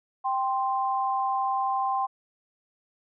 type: tone pair together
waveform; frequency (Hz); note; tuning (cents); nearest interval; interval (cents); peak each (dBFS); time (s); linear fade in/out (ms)
sine; 785.3 / 1046.5; G5 / C6; +3 / 0; perfect fourth; 497; -26 / -27; 0.24-2.07; 20
effects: none